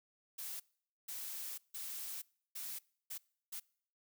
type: noise bursts at uneven times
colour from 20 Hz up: blue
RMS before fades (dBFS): -44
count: 6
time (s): 0.38-0.6 / 1.08-1.58 / 1.74-2.22 / 2.55-2.79 / 3.1-3.18 / 3.52-3.6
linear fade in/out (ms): 10
effects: noise-tail reverb RT60 0.6 s tail -25 dB re dry